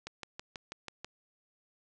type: click train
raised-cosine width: 0.2 ms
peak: -23 dBFS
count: 7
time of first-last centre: 0.07-1.046 s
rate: 6.15 Hz
effects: resampled to 22050 Hz + 10-bit